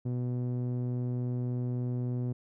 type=tone with low-pass filter; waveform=sawtooth; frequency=123.47 Hz; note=B2; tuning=in tune; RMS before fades=-32 dBFS; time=0.05-2.33 s; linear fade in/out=10 ms; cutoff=330 Hz; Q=0.78; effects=none